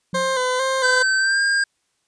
sine tone with exponential decay, 179.4 Hz, F3, 47 cents sharp, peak -24 dBFS, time 0.13-0.47 s, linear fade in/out 2 ms, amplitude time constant 72 ms
20% pulse tone with vibrato, 517 Hz, C5, 21 cents flat, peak -14 dBFS, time 0.14-1.03 s, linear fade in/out 10 ms, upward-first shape square, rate 2.2 Hz, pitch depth 37 cents each way
square tone with pitch glide, 1543 to 1609.5 Hz, G6 to G6, -28 to +45 cents, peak -17 dBFS, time 0.83-1.64 s, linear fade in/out 5 ms, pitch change +73 cents, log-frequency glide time 1.17-1.41 s
effects white hiss -69 dBFS RMS until 2.07 s + resampled to 22050 Hz

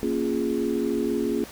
sine chord, Bb minor seventh, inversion none, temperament equal, 233.1 / 277.2 / 349.2 / 415.3 Hz, Bb3 / Db4 / F4 / Ab4, 0 / 0 / 0 / 0 cents, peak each -28 dBFS, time 0.03-1.44 s, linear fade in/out 0 ms, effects pink hiss -43 dBFS RMS until 1.51 s

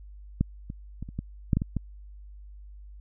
clicks, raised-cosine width 5 ms, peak -10 / -23 / -23 / -28 / -18 / -9 / -11 / -16 / -15 dBFS, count 9, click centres 0.41 / 0.701 / 1.026 / 1.089 / 1.19 / 1.532 / 1.57 / 1.619 / 1.767 s, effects added 50 Hz sine -43 dBFS peak until 3 s

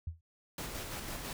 sine tone with exponential decay, 82.41 Hz, E2, in tune, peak -32 dBFS, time 0.07-0.21 s, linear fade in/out 5 ms, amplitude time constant 30 ms
pink noise with tremolo, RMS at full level -40 dBFS, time 0.58-1.33 s, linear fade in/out 2 ms, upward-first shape square, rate 6 Hz, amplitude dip 30%
effects none

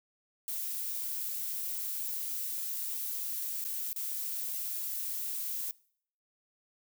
violet noise with dropouts, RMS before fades -36 dBFS, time 0.48-5.71 s, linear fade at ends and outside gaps 0 ms, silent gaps 3.641-3.65 / 3.93-3.962 s, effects noise-tail reverb RT60 0.6 s tail -23 dB re dry

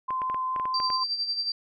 sine tone with vibrato, 1033 Hz, C6, 22 cents flat, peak -26 dBFS, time 0.08-1.04 s, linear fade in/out 10 ms, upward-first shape triangle, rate 4.7 Hz, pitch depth 9 cents each way
clicks, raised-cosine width 0.5 ms, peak -22 dBFS, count 9, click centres 0.106 / 0.218 / 0.299 / 0.345 / 0.562 / 0.598 / 0.655 / 0.801 / 0.902 s
sine tone with tremolo, 4693 Hz, D8, 2 cents flat, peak -24 dBFS, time 0.74-1.52 s, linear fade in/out 2 ms, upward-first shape sine, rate 11 Hz, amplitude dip 60%
effects none

